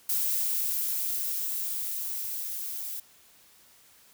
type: noise with level ramp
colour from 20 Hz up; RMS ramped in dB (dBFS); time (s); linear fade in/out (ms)
violet; -27 to -36; 0.09-3; 5
effects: white hiss -58 dBFS RMS until 4.13 s